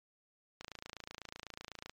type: click train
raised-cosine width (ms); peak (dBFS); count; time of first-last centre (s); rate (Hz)
0.2; -27; 37; 0.61-1.896; 28
effects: MP3 96 kbps